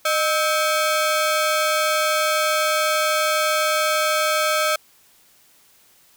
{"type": "ring-modulated tone", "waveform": "sawtooth", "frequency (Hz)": 957, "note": "A#5", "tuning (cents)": 45, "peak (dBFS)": -11, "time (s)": [0.05, 4.76], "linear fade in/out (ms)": 5, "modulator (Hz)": 342, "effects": ["white hiss -55 dBFS RMS until 6.16 s"]}